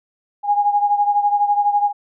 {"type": "beating tone pair", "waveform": "sine", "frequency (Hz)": [819, 831], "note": ["G#5", "G#5"], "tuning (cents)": [-24, 1], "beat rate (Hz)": 12, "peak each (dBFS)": [-15, -20], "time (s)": [0.43, 1.93], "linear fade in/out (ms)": 50, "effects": []}